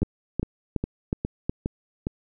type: two click trains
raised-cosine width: 3 ms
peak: -11 / -13 dBFS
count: 5 / 6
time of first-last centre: 0.03-1.495 / 0.02-2.069 s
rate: 2.73 / 2.44 Hz
effects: none